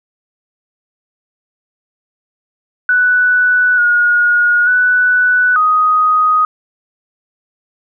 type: tone with pitch steps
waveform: sine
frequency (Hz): 1485 / 1440 / 1487 / 1250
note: F#6 / F#6 / F#6 / D#6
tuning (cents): +6 / -47 / +8 / +8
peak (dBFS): -8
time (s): 2.89-6.45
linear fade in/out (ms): 2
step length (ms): 890
effects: none